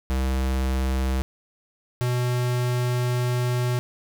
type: tone pair in turn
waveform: square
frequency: 65.41 / 123.48 Hz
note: C2 / B2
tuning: 0 / 0 cents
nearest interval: major seventh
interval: 1100 cents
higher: second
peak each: -22 dBFS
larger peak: neither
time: 0.1-1.22 / 2.01-3.79 s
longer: second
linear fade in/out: 0 ms
effects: none